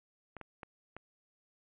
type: clicks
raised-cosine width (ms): 0.5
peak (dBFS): -29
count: 4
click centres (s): 0.367 / 0.413 / 0.632 / 0.966
effects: resampled to 8000 Hz + 10-bit